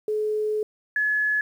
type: tone pair in turn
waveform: sine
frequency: 426.9 / 1704.5 Hz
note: G#4 / G#6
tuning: +48 / +45 cents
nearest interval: 2 octaves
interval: 2397 cents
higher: second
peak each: -22 / -20 dBFS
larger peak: second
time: 0.08-0.63 / 0.96-1.41 s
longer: first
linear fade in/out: 2 ms
effects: 9-bit